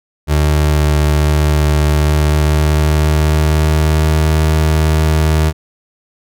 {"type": "tone with pitch glide", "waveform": "30% pulse", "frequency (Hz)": [75.1, 77.97], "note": ["D2", "D#2"], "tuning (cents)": [39, 4], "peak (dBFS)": -7, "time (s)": [0.27, 5.53], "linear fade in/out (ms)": 50, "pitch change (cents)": 65, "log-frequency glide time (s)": [2.04, 4.33], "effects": []}